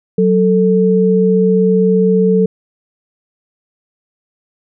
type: tone pair together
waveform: sine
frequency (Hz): 186 / 442.4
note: F#3 / A4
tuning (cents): +9 / +9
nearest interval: octave + minor third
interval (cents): 1500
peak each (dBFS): -11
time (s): 0.18-2.46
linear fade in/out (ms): 5
effects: none